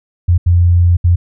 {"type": "tone bursts at uneven times", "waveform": "sine", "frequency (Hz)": 87.31, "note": "F2", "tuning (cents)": 0, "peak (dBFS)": -6, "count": 3, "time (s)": [[0.28, 0.38], [0.46, 0.97], [1.04, 1.16]], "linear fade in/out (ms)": 10, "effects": []}